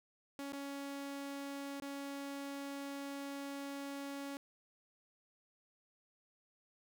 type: tone with dropouts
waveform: sawtooth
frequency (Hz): 279.4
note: C#4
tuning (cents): +14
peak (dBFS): -38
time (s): 0.39-4.37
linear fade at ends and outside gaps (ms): 0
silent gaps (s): 0.522-0.532 / 1.8-1.822
effects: none